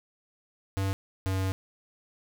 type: tone pair in turn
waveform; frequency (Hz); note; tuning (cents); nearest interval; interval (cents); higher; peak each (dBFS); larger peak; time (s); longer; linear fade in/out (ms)
square; 97 / 95.11; G2 / F#2; -18 / +48; unison; 34; first; -27; neither; 0.77-0.93 / 1.26-1.52; second; 0
effects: none